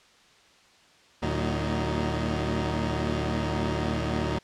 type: tone cluster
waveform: 15% pulse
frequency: 75.1 / 114.5 / 186.9 / 311.9 Hz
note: D2 / A#2 / F#3 / D#4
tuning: +39 / -31 / +18 / +4 cents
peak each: -23 / -25 / -27 / -28 dBFS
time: 1.22-4.39 s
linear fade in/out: 10 ms
effects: white hiss -57 dBFS RMS until 4.43 s + low-pass 5000 Hz 12 dB/octave